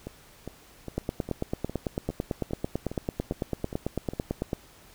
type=two click trains; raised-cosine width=2 ms; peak=-14 / -22 dBFS; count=33 / 11; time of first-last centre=0.98-4.532 / 0.07-4.135 s; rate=9.01 / 2.46 Hz; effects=pink hiss -54 dBFS RMS until 4.94 s